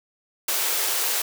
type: high-pass noise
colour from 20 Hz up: white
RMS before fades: -24 dBFS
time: 0.48-1.22 s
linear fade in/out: 5 ms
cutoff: 350 Hz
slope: 48 dB/octave
effects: none